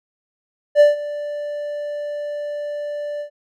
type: tone with ADSR envelope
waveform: triangle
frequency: 587.3 Hz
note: D5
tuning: in tune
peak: -4 dBFS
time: 0.75-3.3 s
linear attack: 54 ms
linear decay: 150 ms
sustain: -18 dB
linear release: 95 ms
effects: none